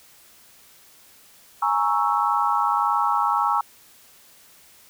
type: chord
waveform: sine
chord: A# half-diminished seventh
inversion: third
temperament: equal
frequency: 830.6 / 932.3 / 1108.7 / 1318.5 Hz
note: G#5 / A#5 / C#6 / E6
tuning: 0 / 0 / 0 / 0 cents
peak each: -24 dBFS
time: 1.62-3.61 s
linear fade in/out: 5 ms
effects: white hiss -52 dBFS RMS until 4.89 s